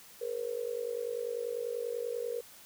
sine tone with amplitude modulation, 476.1 Hz, A#4, 37 cents sharp, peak -29 dBFS, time 0.21-2.41 s, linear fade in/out 10 ms, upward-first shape sine, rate 50.2 Hz, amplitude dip 85%, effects white hiss -54 dBFS RMS until 2.65 s

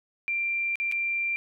sine tone with dropouts, 2368 Hz, D7, 14 cents sharp, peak -25 dBFS, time 0.28-1.36 s, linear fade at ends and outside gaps 0 ms, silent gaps 0.756-0.8 / 0.915-0.922 s, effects none

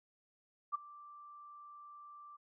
sine tone with ADSR envelope, 1174.7 Hz, D6, in tune, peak -30 dBFS, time 0.72-2.37 s, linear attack 27 ms, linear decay 13 ms, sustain -21 dB, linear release 15 ms, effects none

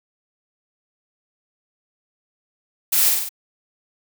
blue noise with echo, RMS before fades -18 dBFS, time 2.92-3.1 s, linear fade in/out 10 ms, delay 48 ms, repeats 4, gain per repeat -3 dB, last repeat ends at 3.292 s, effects none

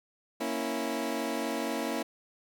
20% pulse chord, A# diminished, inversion none, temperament equal, 233.1 / 277.2 / 329.6 Hz, A#3 / C#4 / E4, 0 / 0 / 0 cents, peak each -30 dBFS, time 0.4-2.03 s, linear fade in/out 10 ms, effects none

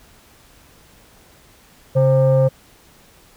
sine tone pair together, 136.08 / 527 Hz, C#3 / C5, -32 / +12 cents, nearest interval octave + major seventh, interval 2344 cents, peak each -12 dBFS, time 1.95-2.49 s, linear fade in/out 20 ms, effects tanh soft clip ceiling -8 dBFS + pink hiss -50 dBFS RMS until 3.36 s

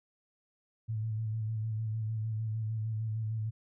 sine tone with vibrato, 110 Hz, A2, in tune, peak -31 dBFS, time 0.88-3.51 s, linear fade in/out 20 ms, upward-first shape square, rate 6.6 Hz, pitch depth 30 cents each way, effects none

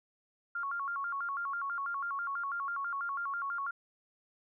sine tone with vibrato, 1244.5 Hz, D#6, in tune, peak -33 dBFS, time 0.55-3.71 s, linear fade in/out 5 ms, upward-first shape square, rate 6.1 Hz, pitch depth 200 cents each way, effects none

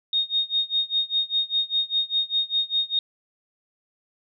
sine tone with tremolo, 3708 Hz, A#7, 10 cents flat, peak -18 dBFS, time 0.13-2.99 s, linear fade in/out 2 ms, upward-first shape sine, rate 5 Hz, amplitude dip 95%, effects none

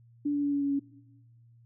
sine tone with pitch steps, 290.1 / 287.9 / 285.8 / 283.6 / 281.5 / 279.4 Hz, D4 / D4 / D4 / C#4 / C#4 / C#4, -21 / -34 / -47 / +40 / +27 / +14 cents, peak -25 dBFS, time 0.25-0.796 s, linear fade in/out 10 ms, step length 91 ms, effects noise-tail reverb RT60 1.0 s tail -19 dB re dry + added 117 Hz sine -55 dBFS peak until 1.65 s

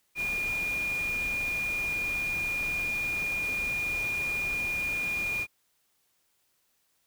sine tone in noise, 2427 Hz, D#7, 44 cents flat, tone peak -28 dBFS, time 0.15-5.47 s, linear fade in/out 50 ms, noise pink, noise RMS -41 dBFS, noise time 0.15-5.47 s, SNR +10 dB, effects white hiss -72 dBFS RMS until 7.06 s

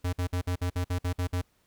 square tone bursts, 89.4 Hz, F2, 41 cents sharp, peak -27 dBFS, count 10, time 0.04-1.417 s, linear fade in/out 10 ms, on 90 ms, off 53 ms, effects pink hiss -69 dBFS RMS until 1.66 s

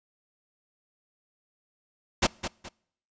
pink noise with echo, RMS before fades -21 dBFS, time 2.22-2.27 s, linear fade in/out 10 ms, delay 210 ms, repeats 2, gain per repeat -10 dB, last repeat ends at 2.69 s, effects noise-tail reverb RT60 0.7 s tail -26 dB re dry + resampled to 16000 Hz

